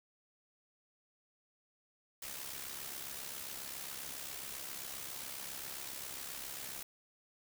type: noise with amplitude modulation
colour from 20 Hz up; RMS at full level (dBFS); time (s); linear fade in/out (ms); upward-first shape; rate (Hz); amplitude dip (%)
white; -42; 2.22-6.83; 5; sine; 67.4; 55
effects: none